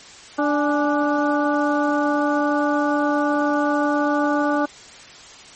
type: harmonic tone with a mistuned harmonic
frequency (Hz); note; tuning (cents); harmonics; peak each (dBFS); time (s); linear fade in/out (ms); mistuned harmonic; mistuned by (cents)
293.7; D4; 0; 1 / 2 / 3 / 4 / 5; -20 / -23 / -25 / -26 / -27; 0.38-4.66; 10; 3; -66
effects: white hiss -42 dBFS RMS until 5.55 s + MP3 32 kbps